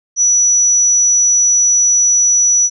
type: tone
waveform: sine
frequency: 5900 Hz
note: F#8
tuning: 6 cents flat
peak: -8 dBFS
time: 0.16-2.7 s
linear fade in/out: 50 ms
effects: none